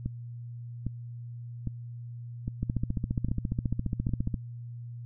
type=two click trains; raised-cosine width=5 ms; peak=-16 / -19 dBFS; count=26 / 6; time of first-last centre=2.63-4.342 / 0.06-4.092 s; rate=14.6 / 1.24 Hz; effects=added 119 Hz sine -38 dBFS peak until 5.05 s